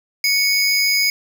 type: tone pair together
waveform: square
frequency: 2217 / 4977 Hz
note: C#7 / D#8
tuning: 0 / 0 cents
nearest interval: octave + major second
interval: 1400 cents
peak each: -18 dBFS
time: 0.24-1.1 s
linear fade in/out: 2 ms
effects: none